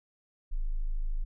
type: tone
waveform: sine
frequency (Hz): 26.65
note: G#0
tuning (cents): +46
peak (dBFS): -27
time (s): 0.51-1.25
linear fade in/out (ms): 20
effects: none